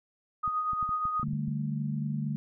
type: tone with tremolo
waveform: sine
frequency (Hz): 1244.5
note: D#6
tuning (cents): 0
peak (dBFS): -25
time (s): 0.43-1.24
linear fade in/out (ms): 10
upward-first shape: triangle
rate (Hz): 8.4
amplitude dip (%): 50
type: clicks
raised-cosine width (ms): 5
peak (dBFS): -30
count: 9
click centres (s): 0.478 / 0.733 / 0.828 / 0.892 / 1.054 / 1.197 / 1.284 / 1.334 / 1.481
type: chord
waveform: sine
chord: D suspended fourth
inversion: none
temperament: equal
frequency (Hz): 146.83 / 196 / 220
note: D3 / G3 / A3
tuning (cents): 0 / 0 / 0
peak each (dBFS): -31 / -37 / -34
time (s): 1.23-2.36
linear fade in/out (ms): 0
effects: none